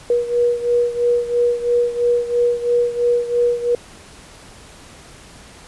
sine beating tone pair, 479.9 / 482.9 Hz, B4 / B4, -50 / -39 cents, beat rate 3 Hz, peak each -16 / -20 dBFS, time 0.1-3.75 s, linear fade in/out 2 ms, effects pink hiss -42 dBFS RMS until 5.67 s + resampled to 24000 Hz

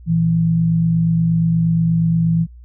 sine tone pair together, 116.96 / 165.4 Hz, A#2 / E3, +6 / +6 cents, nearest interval tritone, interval 600 cents, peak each -22 / -13 dBFS, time 0.06-2.47 s, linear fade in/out 50 ms, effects added 60 Hz sine -37 dBFS peak until 2.64 s

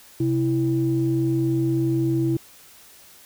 sine tone pair together, 131 / 329.6 Hz, C3 / E4, +2 / 0 cents, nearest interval octave + major third, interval 1598 cents, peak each -22 / -20 dBFS, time 0.2-2.37 s, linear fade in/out 5 ms, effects tanh soft clip ceiling -11 dBFS + white hiss -49 dBFS RMS until 3.25 s

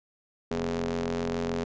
sawtooth ring-modulated tone, 86.9 Hz, F2, 8 cents flat, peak -21 dBFS, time 0.51-1.64 s, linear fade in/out 0 ms, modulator 327 Hz, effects resampled to 16000 Hz

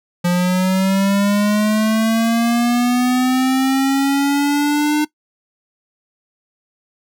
square linear sweep, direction up, 175 to 301.8 Hz, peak -14 dBFS, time 0.24-5.05 s, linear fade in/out 10 ms, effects noise-tail reverb RT60 0.1 s tail -20 dB re dry

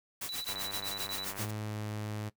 white noise with tremolo, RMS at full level -37 dBFS, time 0.21-1.51 s, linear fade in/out 5 ms, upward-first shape sine, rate 7.7 Hz, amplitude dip 90%
triangle tone bursts, 3951 Hz, B7, in tune, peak -35 dBFS, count 11, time 0.29-1.244 s, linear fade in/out 0 ms, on 64 ms, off 25 ms
click train, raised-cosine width 0.5 ms, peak -28 dBFS, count 95, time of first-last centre 0.49-1.447 s, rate 98.2 Hz
sawtooth tone with pitch glide, 106.9 to 106.22 Hz, A2 to G#2, -49 to +39 cents, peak -32 dBFS, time 1.38-2.3 s, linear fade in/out 20 ms, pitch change -12 cents, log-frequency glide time 1.56-1.81 s
effects noise-tail reverb RT60 0.1 s tail -17 dB re dry

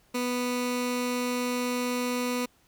15% pulse tone with notch filter, 246.9 Hz, B3, in tune, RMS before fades -29 dBFS, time 0.14-2.46 s, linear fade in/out 10 ms, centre 710 Hz, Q 1.8, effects pink hiss -64 dBFS RMS until 2.67 s

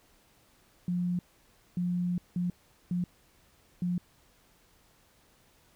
sine tone bursts at uneven times, 177.3 Hz, F3, 26 cents sharp, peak -27 dBFS, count 5, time 0.88-1.19 / 1.77-2.18 / 2.36-2.5 / 2.91-3.04 / 3.82-3.98 s, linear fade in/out 2 ms, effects pink hiss -64 dBFS RMS until 5.75 s

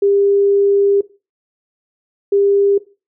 sine tone pair in turn, 400.2 / 400.2 Hz, G4 / G4, +36 / +36 cents, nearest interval unison, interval 0 cents, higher neither, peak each -10 dBFS, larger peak neither, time 0.02-1.01 / 2.32-2.78 s, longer first, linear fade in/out 5 ms, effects noise-tail reverb RT60 0.3 s tail -17 dB re dry

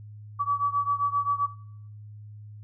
sine beating tone pair, 1142 / 1149.6 Hz, D6 / D6, -49 / -37 cents, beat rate 7.6 Hz, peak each -26 dBFS, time 0.39-1.47 s, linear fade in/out 20 ms, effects noise-tail reverb RT60 0.7 s tail -20 dB re dry + added 105 Hz sine -41 dBFS peak until 2.63 s

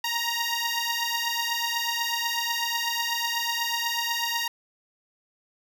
10% pulse beating tone pair, 932.3 / 940.4 Hz, A#5 / A#5, 0 / +15 cents, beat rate 8.1 Hz, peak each -20 dBFS, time 0.04-4.48 s, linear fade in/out 5 ms, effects none

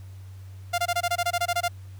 sawtooth tone bursts, 698.5 Hz, F5, in tune, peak -18 dBFS, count 13, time 0.73-1.683 s, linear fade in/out 10 ms, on 53 ms, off 22 ms, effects added 95 Hz sine -39 dBFS peak until 1.99 s + pink hiss -58 dBFS RMS until 1.99 s

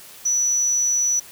sine tone, 5920 Hz, F#8, in tune, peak -17 dBFS, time 0.25-1.2 s, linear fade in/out 10 ms, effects white hiss -43 dBFS RMS until 1.31 s

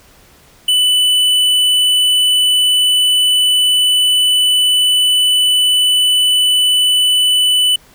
sine tone with tanh clipping, 2987 Hz, F#7, 16 cents sharp, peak -11 dBFS, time 0.68-7.76 s, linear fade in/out 5 ms, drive 12 dB, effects pink hiss -46 dBFS RMS until 7.94 s

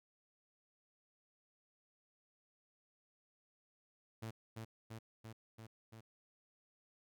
sawtooth tone with echo, 112 Hz, A2, 31 cents sharp, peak -39 dBFS, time 4.22-4.31 s, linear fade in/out 10 ms, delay 340 ms, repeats 5, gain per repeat -2 dB, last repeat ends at 6.01 s, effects none

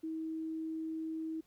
sine tone, 320 Hz, D#4, 49 cents sharp, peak -36 dBFS, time 0.03-1.41 s, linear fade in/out 10 ms, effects pink hiss -72 dBFS RMS until 1.46 s

